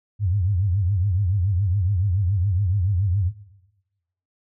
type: tone with vibrato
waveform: sine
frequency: 94.9 Hz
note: F#2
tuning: 44 cents sharp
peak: -18 dBFS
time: 0.19-3.32 s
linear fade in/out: 50 ms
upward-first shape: sine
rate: 7.1 Hz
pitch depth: 180 cents each way
effects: noise-tail reverb RT60 1.0 s tail -17 dB re dry